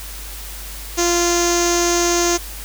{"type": "tone with low-pass filter", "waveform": "sawtooth", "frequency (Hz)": 346.5, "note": "F4", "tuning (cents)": -14, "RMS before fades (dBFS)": -17, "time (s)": [0.97, 2.38], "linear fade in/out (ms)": 20, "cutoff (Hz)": 6400, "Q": 8.3, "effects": ["added 50 Hz sine -32 dBFS peak until 2.64 s", "white hiss -34 dBFS RMS until 2.64 s"]}